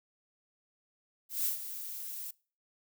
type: noise with ADSR envelope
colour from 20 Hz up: violet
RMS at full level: -30 dBFS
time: 1.29-2.31 s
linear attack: 160 ms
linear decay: 120 ms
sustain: -11 dB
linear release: 6 ms
effects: noise-tail reverb RT60 0.4 s tail -24 dB re dry